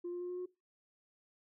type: tone with pitch steps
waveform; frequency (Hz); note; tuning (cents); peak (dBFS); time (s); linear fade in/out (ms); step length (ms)
sine; 350 / 353 / 356.1 / 359.2 / 362.3; F4 / F4 / F4 / F4 / F#4; +4 / +19 / +34 / +49 / -36; -36; 0.04-0.46; 10; 84
effects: noise-tail reverb RT60 0.2 s tail -19 dB re dry + tanh soft clip ceiling -35 dBFS